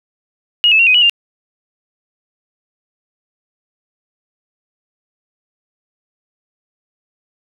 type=tone with pitch steps; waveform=sine; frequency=2880 / 2608 / 2746 / 2507 / 2933 / 2797 Hz; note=F#7 / E7 / F7 / D#7 / F#7 / F7; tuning=-47 / -19 / -30 / +12 / -16 / +2 cents; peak=-7 dBFS; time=0.64-1.096 s; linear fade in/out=0 ms; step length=76 ms; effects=8-bit